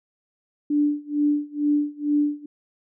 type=tone with tremolo; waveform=sine; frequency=293.7 Hz; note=D4; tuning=in tune; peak=-16 dBFS; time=0.7-2.46 s; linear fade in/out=5 ms; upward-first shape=sine; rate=2.2 Hz; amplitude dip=95%; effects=none